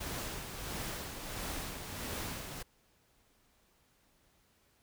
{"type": "noise with tremolo", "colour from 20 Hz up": "pink", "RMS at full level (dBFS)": -39, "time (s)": [0, 2.63], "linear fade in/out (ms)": 10, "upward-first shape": "sine", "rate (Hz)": 1.5, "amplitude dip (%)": 45, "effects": ["pink hiss -70 dBFS RMS until 4.82 s"]}